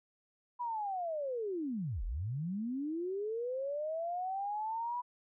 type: linear two-way sweep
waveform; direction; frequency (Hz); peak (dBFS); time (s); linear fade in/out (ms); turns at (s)
sine; down then up; 987.8 to 34.89 to 987.8; -34; 0.59-5.02; 20; 2.04
effects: none